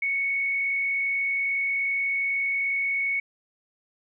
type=tone with frequency modulation; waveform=sine; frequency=2217 Hz; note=C#7; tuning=in tune; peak=-23 dBFS; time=0.02-3.2 s; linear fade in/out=5 ms; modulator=49.5 Hz; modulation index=0.47; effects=none